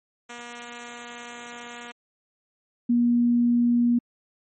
5% pulse / sine tone pair in turn, 239.3 / 239.3 Hz, A#3 / A#3, +46 / +46 cents, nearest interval unison, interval 0 cents, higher neither, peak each -26 / -17 dBFS, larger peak second, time 0.29-1.92 / 2.89-3.99 s, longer first, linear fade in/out 10 ms, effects MP3 32 kbps

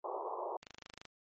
white band-pass noise, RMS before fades -40 dBFS, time 0.04-0.57 s, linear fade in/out 5 ms, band 350 to 1100 Hz, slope 96 dB/octave
click train, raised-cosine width 0.2 ms, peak -31 dBFS, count 12, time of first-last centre 0.63-1.053 s, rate 26 Hz
effects MP3 32 kbps

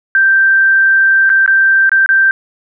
sine tone with dropouts, 1568 Hz, G6, in tune, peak -6 dBFS, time 0.15-2.31 s, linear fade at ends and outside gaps 1 ms, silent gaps 1.294-1.3 / 1.462-1.477 / 1.894-1.917 / 2.061-2.09 s, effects none

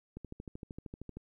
click train, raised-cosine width 3 ms, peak -30 dBFS, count 14, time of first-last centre 0.17-1.17 s, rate 13 Hz, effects 12-bit

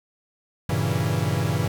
45% pulse chord, G diminished seventh, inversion none, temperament equal, 98 / 116.54 / 138.59 / 164.81 Hz, G2 / Bb2 / Db3 / Fb3, 0 / 0 / 0 / 0 cents, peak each -27 dBFS, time 0.69-1.68 s, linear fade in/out 5 ms, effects 8-bit

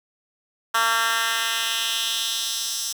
10% pulse tone with high-pass filter sweep, 227.8 Hz, A#3, 40 cents flat, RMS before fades -24 dBFS, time 0.74-2.93 s, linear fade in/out 10 ms, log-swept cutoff 1300 to 5600 Hz, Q 1.8, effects 8-bit

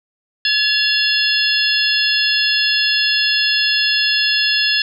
harmonic tone with a mistuned harmonic, 855 Hz, A5, 50 cents flat, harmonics 2 / 3 / 4 / 5 / 6, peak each -20 / -20 / -20 / -20 / -20 dBFS, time 0.45-4.82 s, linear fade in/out 2 ms, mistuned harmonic 3, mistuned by +130 cents, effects 8-bit

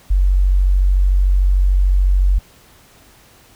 sine tone, 46.78 Hz, F#1, 20 cents sharp, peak -10 dBFS, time 0.1-2.39 s, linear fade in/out 10 ms, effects pink hiss -48 dBFS RMS until 3.55 s

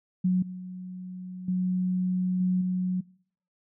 sine tone with level steps, 183.2 Hz, F#3, 17 cents flat, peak -20 / -35 / -23 / -21 / -24 dBFS, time 0.24-3.01 s, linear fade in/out 10 ms, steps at 0.42 / 1.48 / 2.4 / 2.61 s, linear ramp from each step 5 ms, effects noise-tail reverb RT60 0.6 s tail -23 dB re dry

